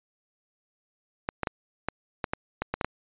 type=clicks; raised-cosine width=0.5 ms; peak=-12 dBFS; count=10; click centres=1.289 / 1.433 / 1.472 / 1.886 / 2.242 / 2.335 / 2.62 / 2.74 / 2.812 / 2.846 s; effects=resampled to 8000 Hz